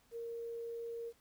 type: tone with quantisation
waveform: sine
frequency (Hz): 464.9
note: A#4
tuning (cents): -5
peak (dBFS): -40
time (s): 0.11-1.13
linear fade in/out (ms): 50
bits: 11
effects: pink hiss -70 dBFS RMS until 1.2 s